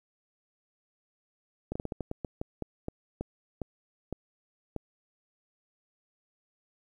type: slowing click train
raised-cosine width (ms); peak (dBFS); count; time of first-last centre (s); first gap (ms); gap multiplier
2; -20; 15; 1.72-4.763; 35; 1.25
effects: 10-bit